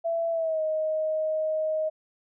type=tone with pitch glide; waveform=sine; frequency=667 to 625.9 Hz; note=E5 to D#5; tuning=+20 to +10 cents; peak=-24 dBFS; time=0.04-1.9 s; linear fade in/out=20 ms; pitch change=-110 cents; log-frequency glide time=0.31-0.62 s; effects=none